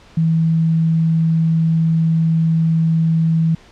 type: tone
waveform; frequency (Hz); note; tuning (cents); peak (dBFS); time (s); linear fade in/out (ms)
sine; 162.6; E3; -23; -12; 0.17-3.55; 5
effects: pink hiss -46 dBFS RMS until 3.71 s + low-pass 5000 Hz 12 dB/octave